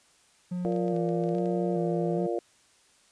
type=tone with vibrato; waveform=triangle; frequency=174.4 Hz; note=F3; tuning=2 cents flat; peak=-27 dBFS; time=0.51-2.27 s; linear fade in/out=10 ms; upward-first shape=square; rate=1.2 Hz; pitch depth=45 cents each way
type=harmonic tone; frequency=116.54 Hz; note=A#2; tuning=in tune; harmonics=3 / 4 / 5 / 6; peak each=-30 / -32 / -34 / -36 dBFS; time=0.65-2.39 s; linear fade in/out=0 ms
type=clicks; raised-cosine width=0.2 ms; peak=-34 dBFS; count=10; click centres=0.723 / 0.763 / 0.881 / 0.964 / 1.09 / 1.238 / 1.29 / 1.35 / 1.384 / 1.458 s
effects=white hiss -62 dBFS RMS until 3.11 s + resampled to 22050 Hz